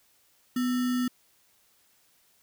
sine tone with sample-and-hold, 248.6 Hz, B3, 12 cents sharp, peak -24 dBFS, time 0.56-1.08 s, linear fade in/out 5 ms, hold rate 1575 Hz, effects white hiss -65 dBFS RMS until 2.42 s

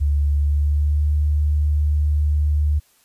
sine tone with pitch glide, 72.3 to 74.38 Hz, D2 to D2, -27 to +23 cents, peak -15 dBFS, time 0-2.8 s, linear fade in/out 20 ms, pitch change +50 cents, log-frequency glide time 0.35-1.08 s, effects white hiss -58 dBFS RMS until 3.04 s + resampled to 32000 Hz

